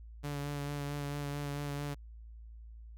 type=tone with vibrato; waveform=sawtooth; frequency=143.8 Hz; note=D3; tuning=36 cents flat; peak=-32 dBFS; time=0.23-1.95 s; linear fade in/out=20 ms; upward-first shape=sine; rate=4.5 Hz; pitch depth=19 cents each way; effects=added 56 Hz sine -47 dBFS peak until 2.97 s